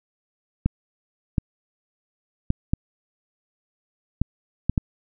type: clicks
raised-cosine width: 5 ms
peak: -7 dBFS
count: 7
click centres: 0.66 / 1.382 / 2.504 / 2.735 / 4.216 / 4.696 / 4.778 s
effects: none